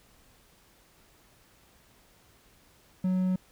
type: tone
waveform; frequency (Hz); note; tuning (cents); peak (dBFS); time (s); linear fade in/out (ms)
triangle; 185; F#3; 0; -22; 3.04-3.36; 5
effects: pink hiss -61 dBFS RMS until 3.51 s